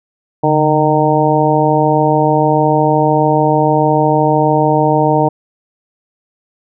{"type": "harmonic tone with a mistuned harmonic", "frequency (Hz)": 153.6, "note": "D#3", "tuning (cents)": -22, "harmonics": [1, 2, 3, 4, 5, 6], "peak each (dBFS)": [-16, -16, -16, -16, -16, -16], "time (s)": [0.43, 5.29], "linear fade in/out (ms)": 10, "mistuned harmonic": 1, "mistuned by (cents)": -82, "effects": []}